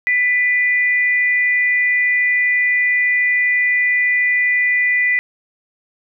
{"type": "tone pair together", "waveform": "sine", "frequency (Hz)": [1987, 2422], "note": ["B6", "D#7"], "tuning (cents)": [10, -47], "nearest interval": "minor third", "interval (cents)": 343, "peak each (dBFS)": [-13, -24], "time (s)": [0.07, 5.19], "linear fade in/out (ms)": 0, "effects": []}